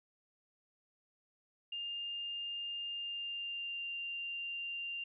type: tone with pitch glide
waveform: sine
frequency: 2809 to 2785 Hz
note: F7 to F7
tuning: +9 to -5 cents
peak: -38 dBFS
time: 1.72-5.04 s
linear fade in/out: 5 ms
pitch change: -14 cents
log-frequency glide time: 2.9-3.89 s
effects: none